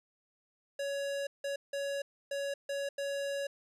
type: tone bursts at uneven times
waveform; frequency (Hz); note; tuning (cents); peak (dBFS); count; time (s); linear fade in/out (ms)
square; 560; C#5; +18; -34; 6; 0.79-1.27 / 1.44-1.56 / 1.73-2.02 / 2.31-2.54 / 2.69-2.89 / 2.98-3.47; 5
effects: low-pass 10000 Hz 12 dB/octave